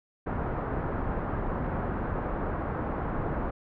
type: low-pass noise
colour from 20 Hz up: pink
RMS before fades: -31 dBFS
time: 0.26-3.51 s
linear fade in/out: 10 ms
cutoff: 1400 Hz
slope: 24 dB/octave
effects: none